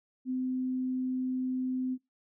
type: tone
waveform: sine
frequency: 256.5 Hz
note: C4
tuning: 34 cents flat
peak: -29 dBFS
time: 0.25-1.98 s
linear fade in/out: 50 ms
effects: noise-tail reverb RT60 0.2 s tail -20 dB re dry